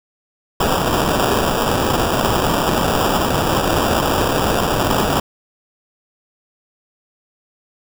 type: noise with sample-and-hold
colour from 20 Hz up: blue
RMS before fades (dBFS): -17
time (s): 0.6-5.2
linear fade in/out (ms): 5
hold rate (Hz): 2100
effects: none